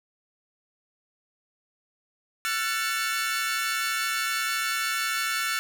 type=chord; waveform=sawtooth; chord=F# minor seventh; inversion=third; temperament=equal with one note detuned; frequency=1347.8 / 1480 / 1760 / 2217 Hz; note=E6 / F#6 / A6 / C#7; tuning=+38 / 0 / 0 / 0 cents; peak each=-26 / -29 / -28 / -29 dBFS; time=2.45-5.59 s; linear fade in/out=0 ms; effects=9-bit